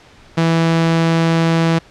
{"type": "tone", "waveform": "sawtooth", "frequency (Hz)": 164.81, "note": "E3", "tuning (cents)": 0, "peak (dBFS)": -8, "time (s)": [0.37, 1.79], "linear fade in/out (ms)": 10, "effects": ["pink hiss -45 dBFS RMS until 1.9 s", "low-pass 5000 Hz 12 dB/octave"]}